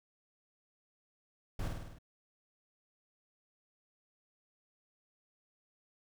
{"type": "noise with echo", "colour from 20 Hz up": "brown", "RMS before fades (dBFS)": -36, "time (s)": [1.59, 1.68], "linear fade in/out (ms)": 5, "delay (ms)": 51, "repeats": 6, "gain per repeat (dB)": -3, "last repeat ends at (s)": 1.986, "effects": []}